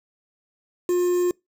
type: tone with quantisation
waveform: triangle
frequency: 355.7 Hz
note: F4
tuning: 32 cents sharp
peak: -16 dBFS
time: 0.89-1.31 s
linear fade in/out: 2 ms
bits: 6
effects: noise-tail reverb RT60 0.2 s tail -25 dB re dry